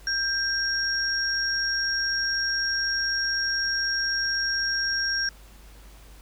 sine tone pair together, 1588 / 5576 Hz, G6 / F8, +22 / -4 cents, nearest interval octave + minor seventh, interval 2174 cents, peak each -26 dBFS, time 0.07-5.29 s, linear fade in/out 2 ms, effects added 50 Hz sine -46 dBFS peak until 6.21 s + pink hiss -53 dBFS RMS until 6.21 s

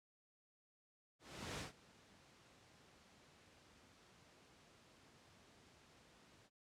pink noise with ADSR envelope, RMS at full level -44 dBFS, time 1.19-6.5 s, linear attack 400 ms, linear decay 130 ms, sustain -22 dB, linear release 47 ms, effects high-pass 80 Hz 12 dB/octave + low-pass 7000 Hz 12 dB/octave

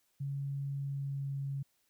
sine tone with pitch glide, 139.4 to 138.36 Hz, C#3 to C#3, +10 to -3 cents, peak -34 dBFS, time 0.2-1.63 s, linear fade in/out 10 ms, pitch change -13 cents, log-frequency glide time 0.79-1.35 s, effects white hiss -75 dBFS RMS until 1.89 s

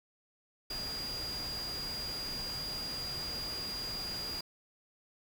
sine tone in noise, 4832 Hz, D8, 48 cents sharp, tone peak -37 dBFS, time 0.7-4.41 s, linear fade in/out 5 ms, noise pink, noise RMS -44 dBFS, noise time 0.7-4.41 s, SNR +4 dB, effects none

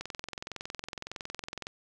click train, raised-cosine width 0.2 ms, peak -20 dBFS, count 37, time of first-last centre 0.01-1.669 s, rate 21.7 Hz, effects none

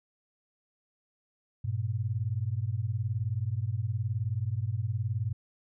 sine beating tone pair, 99.9 / 118.9 Hz, G2 / A#2, +33 / +35 cents, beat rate 19 Hz, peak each -31 dBFS, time 1.64-5.33 s, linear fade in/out 10 ms, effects none

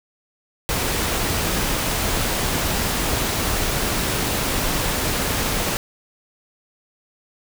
pink noise, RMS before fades -22 dBFS, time 0.69-5.77 s, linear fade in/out 0 ms, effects none

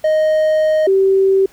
triangle / sine tone pair in turn, 622.3 / 386 Hz, D#5 / G4, 0 / -27 cents, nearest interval minor sixth, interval 827 cents, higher first, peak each -9 dBFS, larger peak neither, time 0.04-0.87 / 0.87-1.46 s, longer first, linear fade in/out 5 ms, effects pink hiss -48 dBFS RMS until 1.52 s

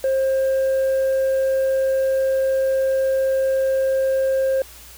sine tone with tanh clipping, 532 Hz, C5, 29 cents sharp, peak -17 dBFS, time 0.04-4.62 s, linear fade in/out 2 ms, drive 2 dB, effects added 60 Hz sine -46 dBFS peak until 4.97 s + white hiss -43 dBFS RMS until 4.97 s

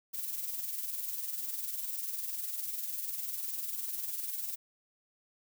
violet noise with tremolo, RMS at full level -35 dBFS, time 0.13-4.56 s, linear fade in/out 20 ms, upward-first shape sine, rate 20 Hz, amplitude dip 55%, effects none

